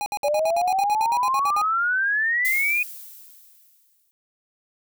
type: tone bursts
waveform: square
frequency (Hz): 824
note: G#5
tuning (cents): -14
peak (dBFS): -25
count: 15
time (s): 0.01-1.615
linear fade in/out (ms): 0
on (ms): 51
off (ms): 60
type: exponential sweep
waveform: sine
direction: up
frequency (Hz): 571 to 2489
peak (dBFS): -19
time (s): 0.24-2.83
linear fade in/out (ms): 5
type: noise with exponential decay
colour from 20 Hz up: violet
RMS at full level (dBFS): -27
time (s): 2.45-4.11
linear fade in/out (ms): 0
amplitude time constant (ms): 360
effects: none